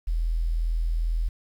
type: tone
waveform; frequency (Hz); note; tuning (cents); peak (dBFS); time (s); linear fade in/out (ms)
sine; 41.2; E1; 0; -22; 0.07-1.29; 10
effects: 9-bit